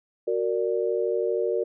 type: chord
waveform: sine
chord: Gb augmented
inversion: none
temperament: equal with one note detuned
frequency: 370 / 462.7 / 587.3 Hz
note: Gb4 / Bb4 / D5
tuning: 0 / -13 / 0 cents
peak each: -27 / -25 / -30 dBFS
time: 0.27-1.64 s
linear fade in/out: 10 ms
effects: none